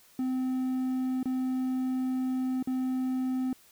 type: tone with dropouts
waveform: triangle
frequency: 257.7 Hz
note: C4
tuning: 26 cents flat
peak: -25 dBFS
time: 0.19-3.53 s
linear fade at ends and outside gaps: 2 ms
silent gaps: 1.23-1.256 / 2.627-2.673 s
effects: white hiss -59 dBFS RMS until 3.71 s